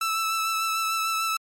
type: tone with vibrato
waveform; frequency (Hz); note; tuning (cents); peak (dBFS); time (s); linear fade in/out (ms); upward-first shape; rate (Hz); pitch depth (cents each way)
sawtooth; 1318.5; E6; 0; -20; 0.01-1.37; 5; triangle; 6.7; 21
effects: MP3 64 kbps